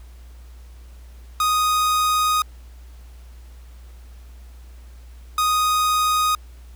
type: tone pair in turn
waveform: 45% pulse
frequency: 1244.5 / 1244.5 Hz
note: D#6 / D#6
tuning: 0 / 0 cents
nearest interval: unison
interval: 0 cents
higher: neither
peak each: -17 dBFS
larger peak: neither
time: 1.4-2.42 / 5.38-6.35 s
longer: first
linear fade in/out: 2 ms
effects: added 60 Hz sine -39 dBFS peak until 6.75 s + pink hiss -55 dBFS RMS until 6.75 s